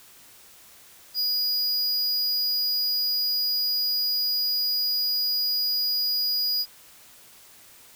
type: tone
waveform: square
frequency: 4900 Hz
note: D#8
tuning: 27 cents flat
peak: -23 dBFS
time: 1.14-6.66 s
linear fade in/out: 50 ms
effects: white hiss -51 dBFS RMS until 7.95 s